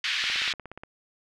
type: band-pass noise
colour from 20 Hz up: white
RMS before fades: -28 dBFS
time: 0.04-0.53 s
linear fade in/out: 2 ms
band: 1600 to 3900 Hz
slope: 24 dB/octave
type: click train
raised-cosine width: 0.5 ms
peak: -25 dBFS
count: 11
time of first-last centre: 0.24-0.835 s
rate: 16.8 Hz
effects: none